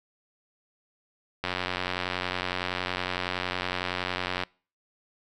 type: click train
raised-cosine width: 0.3 ms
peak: -12 dBFS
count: 273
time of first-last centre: 1.44-4.436 s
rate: 90.8 Hz
effects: noise-tail reverb RT60 0.4 s tail -26 dB re dry